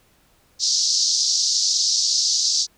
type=band-pass noise; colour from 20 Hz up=pink; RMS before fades=-20 dBFS; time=0.59-2.67 s; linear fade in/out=50 ms; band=4400 to 6300 Hz; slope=48 dB/octave; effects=pink hiss -59 dBFS RMS until 2.77 s